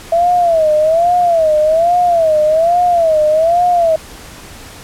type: tone with vibrato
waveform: sine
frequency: 659.3 Hz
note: E5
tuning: in tune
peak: -8 dBFS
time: 0.12-3.96 s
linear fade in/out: 5 ms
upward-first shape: sine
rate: 1.2 Hz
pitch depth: 140 cents each way
effects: pink hiss -34 dBFS RMS until 4.83 s + low-pass 12000 Hz 12 dB/octave